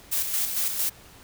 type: noise with tremolo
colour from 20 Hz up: blue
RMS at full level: -25 dBFS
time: 0.11-0.9 s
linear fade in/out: 20 ms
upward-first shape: square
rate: 4.4 Hz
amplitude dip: 45%
effects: pink hiss -50 dBFS RMS until 1.23 s